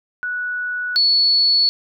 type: tone pair in turn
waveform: sine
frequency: 1473 / 4414 Hz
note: F#6 / C#8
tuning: -8 / -8 cents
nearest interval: octave + perfect fifth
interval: 1900 cents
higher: second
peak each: -21 / -12 dBFS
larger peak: second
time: 0.23-0.96 / 0.96-1.69 s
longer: neither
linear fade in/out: 0 ms
effects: none